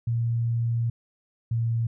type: tone pair in turn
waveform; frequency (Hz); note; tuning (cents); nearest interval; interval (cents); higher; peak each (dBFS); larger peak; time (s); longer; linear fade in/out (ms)
sine; 116.7 / 115.43; A#2 / A#2; +2 / -17; unison; 19; first; -22; neither; 0.07-0.9 / 1.51-1.87; first; 5
effects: none